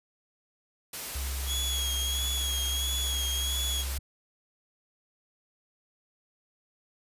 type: noise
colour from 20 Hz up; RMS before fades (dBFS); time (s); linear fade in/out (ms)
white; -37; 0.93-3.98; 5
type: tone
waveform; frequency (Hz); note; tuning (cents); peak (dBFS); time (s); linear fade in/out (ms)
sine; 66.6; C2; +31; -31; 1.15-3.99; 5
type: tone with vibrato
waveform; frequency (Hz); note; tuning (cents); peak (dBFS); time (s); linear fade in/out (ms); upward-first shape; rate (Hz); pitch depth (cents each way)
sawtooth; 3322; G#7; 0; -27; 1.46-3.85; 50; sine; 1.5; 39
effects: resampled to 32000 Hz